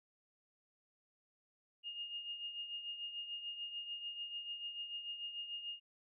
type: tone with tremolo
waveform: sine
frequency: 2840 Hz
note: F7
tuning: 28 cents sharp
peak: -39 dBFS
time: 1.83-5.8 s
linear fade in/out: 50 ms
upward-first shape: triangle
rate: 6.8 Hz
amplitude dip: 65%
effects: none